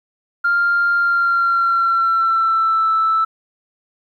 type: tone with pitch glide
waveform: sine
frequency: 1396.9 to 1318.5 Hz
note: F6 to E6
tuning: 0 to 0 cents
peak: -12 dBFS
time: 0.44-3.25 s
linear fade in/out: 10 ms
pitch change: -100 cents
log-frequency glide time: 0.96-2.91 s
effects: tanh soft clip ceiling -9 dBFS + 9-bit